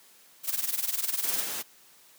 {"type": "noise with tremolo", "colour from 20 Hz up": "blue", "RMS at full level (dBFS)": -26, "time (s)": [0.43, 1.46], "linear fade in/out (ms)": 50, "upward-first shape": "triangle", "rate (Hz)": 20, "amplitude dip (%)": 90}
{"type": "noise", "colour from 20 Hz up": "white", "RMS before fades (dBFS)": -34, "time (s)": [1.23, 1.63], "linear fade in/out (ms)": 20}
{"effects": ["white hiss -57 dBFS RMS until 2.18 s", "high-pass 150 Hz 12 dB/octave"]}